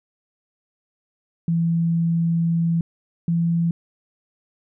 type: tone pair in turn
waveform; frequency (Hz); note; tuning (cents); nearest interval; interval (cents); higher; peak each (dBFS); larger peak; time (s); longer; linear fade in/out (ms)
sine; 167.1 / 168.36; E3 / E3; +24 / +37; unison; 13; second; -17; neither; 1.48-2.81 / 3.28-3.71; first; 2
effects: none